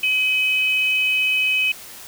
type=tone pair together; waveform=sine; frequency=2535 / 2999 Hz; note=D#7 / F#7; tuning=+32 / +23 cents; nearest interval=minor third; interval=291 cents; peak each=-17 / -24 dBFS; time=0.03-1.72 s; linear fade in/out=5 ms; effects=white hiss -39 dBFS RMS until 2.07 s